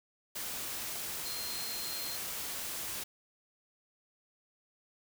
sine tone in noise, 4186 Hz, C8, in tune, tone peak -41 dBFS, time 1.25-2.17 s, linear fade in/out 10 ms, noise white, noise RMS -39 dBFS, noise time 0.35-3.04 s, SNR -5 dB, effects none

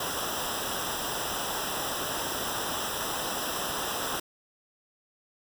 pink noise with comb filter, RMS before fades -32 dBFS, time 0-4.2 s, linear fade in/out 5 ms, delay 0.45 ms, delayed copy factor -0.85, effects none

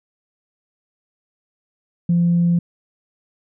sine tone, 172.1 Hz, F3, 25 cents flat, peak -12 dBFS, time 2.09-2.59 s, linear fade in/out 5 ms, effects tanh soft clip ceiling -9 dBFS

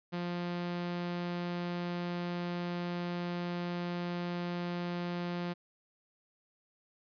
sawtooth tone, 175.1 Hz, F3, 5 cents sharp, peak -30 dBFS, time 0.12-5.54 s, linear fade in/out 20 ms, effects resampled to 11025 Hz

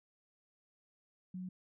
sine tone, 183.7 Hz, F#3, 12 cents flat, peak -40 dBFS, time 1.34-1.49 s, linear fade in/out 5 ms, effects none

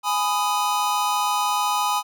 square chord, G# minor, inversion none, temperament just, 830.6 / 996.7 / 1245.9 Hz, G#5 / B5 / D#6, 0 / +16 / +2 cents, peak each -25 / -25 / -26 dBFS, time 0.03-2.03 s, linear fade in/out 50 ms, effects none

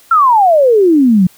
sine exponential sweep, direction down, 1382 to 174.3 Hz, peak -5 dBFS, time 0.11-1.27 s, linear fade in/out 5 ms, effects white hiss -45 dBFS RMS until 1.37 s

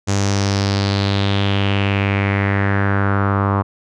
sawtooth tone with low-pass filter sweep, 99.3 Hz, G2, 23 cents sharp, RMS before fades -17 dBFS, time 0.07-3.63 s, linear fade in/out 20 ms, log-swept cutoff 6800 to 1100 Hz, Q 3.8, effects none

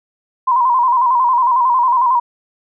sine tone with vibrato, 994 Hz, B5, 11 cents sharp, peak -10 dBFS, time 0.47-2.2 s, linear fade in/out 10 ms, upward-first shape square, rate 11 Hz, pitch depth 70 cents each way, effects none

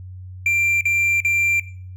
triangle tone bursts, 2367 Hz, D7, 13 cents sharp, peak -13 dBFS, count 3, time 0.46-1.598 s, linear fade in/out 2 ms, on 350 ms, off 44 ms, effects noise-tail reverb RT60 0.5 s tail -18 dB re dry + added 92 Hz sine -33 dBFS peak until 1.96 s

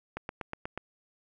click train, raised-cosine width 0.5 ms, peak -20 dBFS, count 6, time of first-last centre 0.17-0.776 s, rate 8.25 Hz, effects none

